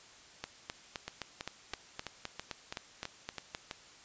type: two click trains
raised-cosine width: 0.2 ms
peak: -21 / -20 dBFS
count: 9 / 13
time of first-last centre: 1.08-3.712 / 0.44-3.549 s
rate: 3.04 / 3.86 Hz
effects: white hiss -56 dBFS RMS until 4.04 s + resampled to 16000 Hz